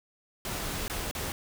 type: noise with dropouts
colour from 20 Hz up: pink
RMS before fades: -34 dBFS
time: 0.45-1.32 s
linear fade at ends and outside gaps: 1 ms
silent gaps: 0.88-0.898 / 1.112-1.15 s
effects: none